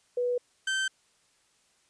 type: tone pair in turn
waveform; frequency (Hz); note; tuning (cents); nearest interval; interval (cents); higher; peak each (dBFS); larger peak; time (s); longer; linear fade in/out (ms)
sine / 30% pulse; 490.3 / 1550.3; B4 / G6; -13 / -20; octave + minor sixth; 1993; second; -25 / -24; second; 0.17-0.38 / 0.67-0.88; neither; 5
effects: white hiss -67 dBFS RMS until 1.89 s + resampled to 22050 Hz